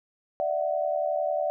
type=tone cluster; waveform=sine; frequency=593 / 664 / 744 Hz; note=D5 / E5 / F#5; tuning=+17 / +12 / +9 cents; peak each=-27 / -29 / -31 dBFS; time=0.4-1.5 s; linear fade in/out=0 ms; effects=none